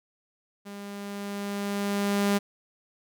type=tone with level ramp; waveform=sawtooth; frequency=201.6 Hz; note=G3; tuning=49 cents sharp; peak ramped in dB=-35 to -17 dBFS; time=0.65-2.39 s; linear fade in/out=20 ms; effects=none